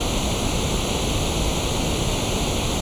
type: noise with comb filter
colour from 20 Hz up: pink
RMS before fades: -22 dBFS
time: 0-2.81 s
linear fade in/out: 10 ms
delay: 0.29 ms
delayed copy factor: +0.8
effects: low-pass 9000 Hz 12 dB/octave